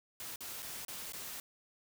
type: noise with dropouts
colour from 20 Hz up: white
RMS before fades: -44 dBFS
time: 0.2-1.4 s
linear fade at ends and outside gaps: 1 ms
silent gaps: 0.359-0.406 / 0.622-0.627 / 0.85-0.882 / 1.122-1.134 s
effects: none